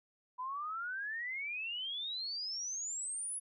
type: exponential sweep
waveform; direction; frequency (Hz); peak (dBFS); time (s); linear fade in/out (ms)
sine; up; 987.8 to 10548; -37; 0.38-3.4; 20
effects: none